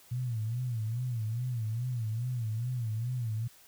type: tone with vibrato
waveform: sine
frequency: 117.4 Hz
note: A#2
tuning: 13 cents sharp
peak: -30 dBFS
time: 0.11-3.48 s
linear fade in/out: 10 ms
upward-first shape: sine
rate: 2.4 Hz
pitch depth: 140 cents each way
effects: white hiss -58 dBFS RMS until 3.67 s